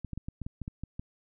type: clicks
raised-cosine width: 5 ms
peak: -24 dBFS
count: 10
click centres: 0.047 / 0.133 / 0.176 / 0.285 / 0.417 / 0.465 / 0.617 / 0.679 / 0.836 / 0.995 s
effects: none